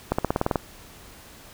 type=accelerating click train; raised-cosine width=1 ms; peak=-7 dBFS; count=9; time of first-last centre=0.12-0.558 s; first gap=65 ms; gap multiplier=0.95; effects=pink hiss -47 dBFS RMS until 1.53 s